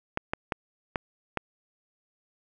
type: clicks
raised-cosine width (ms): 0.5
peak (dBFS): -12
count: 5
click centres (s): 0.174 / 0.335 / 0.522 / 0.958 / 1.373
effects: none